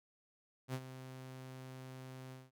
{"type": "tone with ADSR envelope", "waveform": "sawtooth", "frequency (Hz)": 130, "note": "C3", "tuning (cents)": -11, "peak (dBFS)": -32, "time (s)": [0.68, 2.51], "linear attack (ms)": 59, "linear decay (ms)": 56, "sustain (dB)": -12, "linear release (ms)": 190, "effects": []}